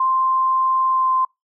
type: tone with pitch glide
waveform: sine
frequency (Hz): 1046.5 to 1039.9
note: C6 to C6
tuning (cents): 0 to -11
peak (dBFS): -15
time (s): 0-1.25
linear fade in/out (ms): 5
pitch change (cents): -11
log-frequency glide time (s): 0.88-1.12
effects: noise-tail reverb RT60 0.2 s tail -26 dB re dry